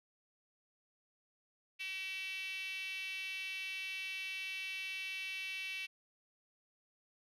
5% pulse tone with high-pass filter, 381.3 Hz, G4, 48 cents flat, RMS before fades -42 dBFS, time 1.79-5.87 s, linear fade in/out 20 ms, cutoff 2500 Hz, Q 8.8, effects low-pass 12000 Hz 12 dB/octave

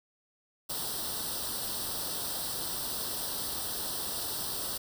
white noise with comb filter, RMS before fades -35 dBFS, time 0.69-4.78 s, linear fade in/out 10 ms, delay 0.22 ms, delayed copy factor +0.8, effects none

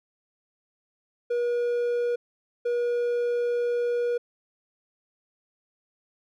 triangle tone bursts at uneven times, 480.4 Hz, B4, 48 cents flat, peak -21 dBFS, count 2, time 1.3-2.16 / 2.65-4.18 s, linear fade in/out 10 ms, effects none

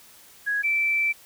sine tone pair in turn, 1661.2 / 2330 Hz, G#6 / D7, 0 / -14 cents, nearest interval tritone, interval 586 cents, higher second, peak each -22 / -20 dBFS, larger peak second, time 0.46-0.63 / 0.63-1.13 s, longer second, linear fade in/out 20 ms, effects white hiss -51 dBFS RMS until 1.25 s

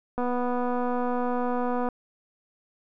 click train, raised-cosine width 1 ms, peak -16 dBFS, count 421, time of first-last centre 0.18-1.887 s, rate 246 Hz, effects none

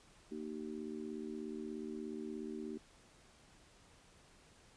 harmonic tone, 76.8 Hz, D#2, 22 cents flat, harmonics 3 / 4 / 5, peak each -45 / -46 / -46 dBFS, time 0.31-2.78 s, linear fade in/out 10 ms, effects pink hiss -64 dBFS RMS until 4.76 s + resampled to 22050 Hz

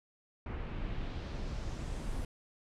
brown noise with low-pass filter sweep, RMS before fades -38 dBFS, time 0.46-2.25 s, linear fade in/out 2 ms, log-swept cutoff 2100 to 11000 Hz, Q 1.5, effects none

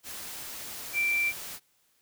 sine tone in noise, 2349 Hz, D7, in tune, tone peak -24 dBFS, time 0.93-1.33 s, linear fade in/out 50 ms, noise white, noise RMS -40 dBFS, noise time 0.03-1.6 s, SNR +13 dB, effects white hiss -69 dBFS RMS until 2.01 s

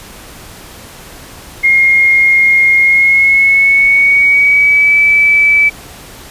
sine tone with pitch glide, 2138 to 2305 Hz, C7 to D7, +37 to -33 cents, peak -5 dBFS, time 1.63-5.7 s, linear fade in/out 20 ms, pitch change +130 cents, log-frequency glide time 2.77-4.99 s, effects pink hiss -33 dBFS RMS until 6.3 s + resampled to 32000 Hz

